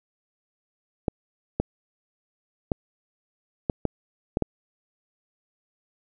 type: clicks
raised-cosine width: 2 ms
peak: -9 dBFS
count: 7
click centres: 1.082 / 1.6 / 2.718 / 3.698 / 3.853 / 4.371 / 4.423 s
effects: none